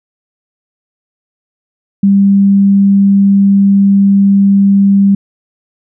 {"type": "tone", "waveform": "sine", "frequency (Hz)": 198, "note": "G3", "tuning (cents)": 18, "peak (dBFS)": -4, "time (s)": [2.03, 5.15], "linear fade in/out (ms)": 5, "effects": []}